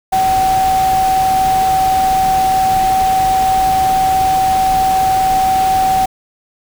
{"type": "tone in noise", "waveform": "sine", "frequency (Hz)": 760, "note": "F#5", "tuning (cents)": 46, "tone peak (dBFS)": -10, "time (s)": [0.12, 6.06], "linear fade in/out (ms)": 10, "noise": "pink", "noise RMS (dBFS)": -24, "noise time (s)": [0.12, 6.06], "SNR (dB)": 11, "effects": []}